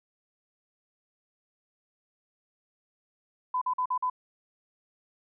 sine tone bursts, 1006 Hz, B5, 32 cents sharp, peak -25 dBFS, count 5, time 3.54-4.099 s, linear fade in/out 5 ms, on 75 ms, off 46 ms, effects none

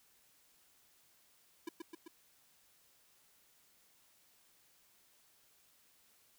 square tone with echo, 331.5 Hz, E4, 10 cents sharp, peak -40 dBFS, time 1.67-1.69 s, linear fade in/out 5 ms, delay 130 ms, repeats 3, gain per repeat -3 dB, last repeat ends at 2.08 s, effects white hiss -69 dBFS RMS until 6.38 s

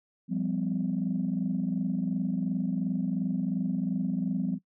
sine tone cluster, 174.4 / 197.2 / 254 Hz, F3 / G3 / B3, -2 / +11 / +49 cents, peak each -30 / -30 / -31 dBFS, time 0.28-4.59 s, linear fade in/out 50 ms, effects noise-tail reverb RT60 0.1 s tail -20 dB re dry + tanh soft clip ceiling -19 dBFS

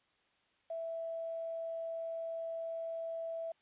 sine tone with quantisation, 659.3 Hz, E5, in tune, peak -37 dBFS, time 0.7-3.52 s, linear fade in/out 5 ms, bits 10, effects white hiss -73 dBFS RMS until 3.61 s + resampled to 8000 Hz

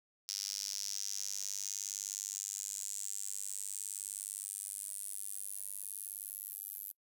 square tone with high-pass filter sweep, 49.76 Hz, G1, 27 cents sharp, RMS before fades -42 dBFS, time 0.28-6.92 s, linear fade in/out 10 ms, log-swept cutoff 5300 to 12000 Hz, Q 4.9, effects noise-tail reverb RT60 0.1 s tail -26 dB re dry

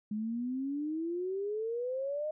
sine exponential sweep, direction up, 208 to 622.3 Hz, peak -32 dBFS, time 0.11-2.31 s, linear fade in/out 5 ms, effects none

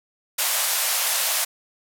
white band-pass noise, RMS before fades -23 dBFS, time 0.38-1.45 s, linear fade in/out 10 ms, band 540 to 15000 Hz, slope 48 dB/octave, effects none

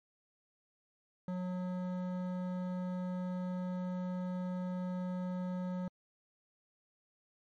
triangle tone with hard clipping, 181.9 Hz, F#3, 29 cents flat, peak -37 dBFS, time 1.28-5.88 s, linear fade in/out 2 ms, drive 17 dB, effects MP3 48 kbps

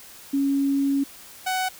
sine / sawtooth tone pair in turn, 277.2 / 747.3 Hz, C#4 / F#5, 0 / +17 cents, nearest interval octave + perfect fourth, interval 1717 cents, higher second, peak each -19 dBFS, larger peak neither, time 0.33-1.04 / 1.46-1.69 s, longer first, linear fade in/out 10 ms, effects white hiss -45 dBFS RMS until 1.79 s

